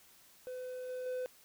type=tone with level steps; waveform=triangle; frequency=506 Hz; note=B4; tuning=42 cents sharp; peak=-38 / -36 / -33 dBFS; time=0.47-1.26 s; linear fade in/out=0 ms; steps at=0.89 / 1.06 s; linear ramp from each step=2 ms; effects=white hiss -62 dBFS RMS until 1.44 s